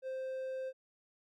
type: tone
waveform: triangle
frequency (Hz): 523.3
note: C5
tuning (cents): 0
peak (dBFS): -35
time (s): 0.02-0.73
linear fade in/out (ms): 50
effects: none